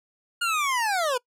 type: linear sweep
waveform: 25% pulse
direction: down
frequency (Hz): 1435 to 473.1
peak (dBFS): -19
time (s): 0.41-1.18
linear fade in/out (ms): 10
effects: noise-tail reverb RT60 0.1 s tail -25 dB re dry + low-pass 12000 Hz 12 dB/octave